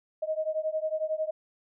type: beating tone pair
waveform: sine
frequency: 622 / 633 Hz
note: D#5 / D#5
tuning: -1 / +30 cents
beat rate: 11 Hz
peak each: -30 / -31 dBFS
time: 0.22-1.31 s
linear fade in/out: 10 ms
effects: none